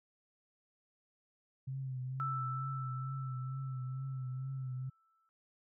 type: tone with vibrato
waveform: sine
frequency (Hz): 130.81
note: C3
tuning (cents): 0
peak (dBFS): -37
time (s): 1.67-4.9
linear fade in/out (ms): 10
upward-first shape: triangle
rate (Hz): 2.2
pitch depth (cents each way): 60
type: tone with exponential decay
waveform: sine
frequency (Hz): 1322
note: E6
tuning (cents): +5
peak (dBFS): -34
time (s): 2.2-5.29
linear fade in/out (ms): 0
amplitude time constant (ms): 670
effects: none